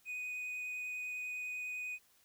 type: tone with vibrato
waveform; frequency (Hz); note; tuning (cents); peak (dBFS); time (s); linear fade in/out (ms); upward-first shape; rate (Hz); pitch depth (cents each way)
triangle; 2489; D#7; 0; -37; 0.05-1.99; 50; triangle; 10; 9
effects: white hiss -69 dBFS RMS until 2.24 s